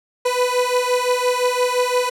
30% pulse beating tone pair, 493.9 / 499.7 Hz, B4 / B4, 0 / +20 cents, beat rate 5.8 Hz, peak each -17 dBFS, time 0.25-2.1 s, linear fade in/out 10 ms, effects low-pass 12000 Hz 12 dB/octave

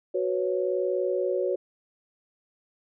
sine chord, F# suspended fourth, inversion none, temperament equal, 370 / 493.9 / 554.4 Hz, F#4 / B4 / C#5, 0 / 0 / 0 cents, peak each -27 / -30 / -28 dBFS, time 0.14-1.56 s, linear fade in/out 10 ms, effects none

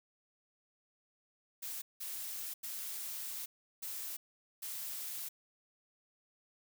blue noise bursts at uneven times, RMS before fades -42 dBFS, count 5, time 1.62-1.82 / 2-2.54 / 2.63-3.46 / 3.82-4.17 / 4.62-5.29 s, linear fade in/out 10 ms, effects none

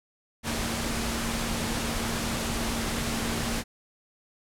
sine tone in noise, 229.9 Hz, A#3, 24 cents flat, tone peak -34 dBFS, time 0.43-3.64 s, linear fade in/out 50 ms, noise pink, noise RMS -30 dBFS, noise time 0.43-3.64 s, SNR -7 dB, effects low-pass 11000 Hz 12 dB/octave

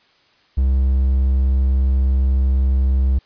triangle tone, 65.9 Hz, C2, 13 cents sharp, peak -11 dBFS, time 0.57-3.19 s, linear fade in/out 10 ms, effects white hiss -56 dBFS RMS until 3.25 s + resampled to 11025 Hz

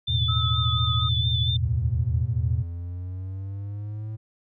sine tone with vibrato, 3532 Hz, A7, 6 cents sharp, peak -25 dBFS, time 0.07-1.57 s, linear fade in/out 10 ms, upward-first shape sine, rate 4.3 Hz, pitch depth 33 cents each way
sine chord, E suspended fourth, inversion none, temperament equal, 82.41 / 110 / 123.47 Hz, E2 / A2 / B2, 0 / 0 / 0 cents, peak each -26 dBFS, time 0.08-2.63 s, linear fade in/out 20 ms
sine tone with pitch glide, 1292 to 1259.6 Hz, E6 to D#6, -35 to +21 cents, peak -30 dBFS, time 0.28-1.09 s, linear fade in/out 10 ms, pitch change -44 cents, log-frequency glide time 0.42-0.77 s
triangle exponential sweep, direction up, 71 to 110 Hz, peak -28 dBFS, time 1.63-4.17 s, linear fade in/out 20 ms
effects none

